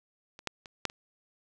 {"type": "clicks", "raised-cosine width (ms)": 0.2, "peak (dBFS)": [-29, -14, -28, -11, -29], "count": 5, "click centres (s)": [0.391, 0.473, 0.658, 0.853, 0.899], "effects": []}